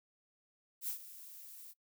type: noise with ADSR envelope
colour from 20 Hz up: violet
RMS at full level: -37 dBFS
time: 0.81-1.74 s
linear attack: 72 ms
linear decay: 97 ms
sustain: -15 dB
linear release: 36 ms
effects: noise-tail reverb RT60 0.1 s tail -21 dB re dry